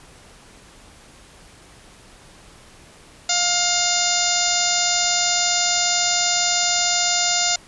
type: harmonic tone with a mistuned harmonic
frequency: 706 Hz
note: F5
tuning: 19 cents sharp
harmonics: 1 / 2 / 3 / 4 / 5 / 6 / 7 / 8 / 9 / 10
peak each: -26 / -29 / -28 / -30 / -26 / -28 / -25 / -28 / -27 / -23 dBFS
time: 3.29-7.56 s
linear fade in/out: 5 ms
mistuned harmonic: 5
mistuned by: +39 cents
effects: pink hiss -47 dBFS RMS until 7.67 s + resampled to 24000 Hz